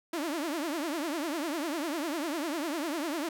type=tone with vibrato; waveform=sawtooth; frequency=311.1 Hz; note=D#4; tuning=in tune; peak=-27 dBFS; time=0.13-3.29 s; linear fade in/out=5 ms; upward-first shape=triangle; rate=10 Hz; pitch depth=240 cents each way; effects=none